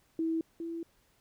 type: tone pair in turn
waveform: sine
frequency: 325.3 / 333.1 Hz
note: E4 / E4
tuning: -23 / +18 cents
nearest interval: unison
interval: 41 cents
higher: second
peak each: -28 / -35 dBFS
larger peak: first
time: 0.19-0.41 / 0.6-0.83 s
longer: second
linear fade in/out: 2 ms
effects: pink hiss -69 dBFS RMS until 1.2 s